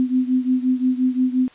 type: beating tone pair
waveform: sine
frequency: 253.4 / 259.1 Hz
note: B3 / C4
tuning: +45 / -17 cents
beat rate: 5.7 Hz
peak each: -18 / -21 dBFS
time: 0-1.48 s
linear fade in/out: 0 ms
effects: white hiss -50 dBFS RMS until 1.54 s + resampled to 8000 Hz